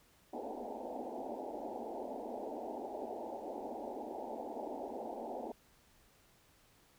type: band-pass noise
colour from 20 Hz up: white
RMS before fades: -43 dBFS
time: 0.33-5.52 s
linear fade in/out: 5 ms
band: 220 to 880 Hz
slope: 96 dB/octave
effects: pink hiss -67 dBFS RMS until 6.98 s